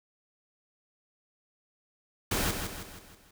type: noise with echo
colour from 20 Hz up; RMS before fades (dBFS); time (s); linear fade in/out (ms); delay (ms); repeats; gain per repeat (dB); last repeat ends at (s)
pink; -29; 2.31-2.51; 5; 160; 5; -6; 3.31
effects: none